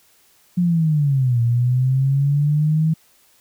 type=linear two-way sweep; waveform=sine; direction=down then up; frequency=180.3 to 116.5 to 160.9 Hz; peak=-14 dBFS; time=0.57-2.94 s; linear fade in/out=10 ms; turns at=1.41 s; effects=white hiss -56 dBFS RMS until 3.4 s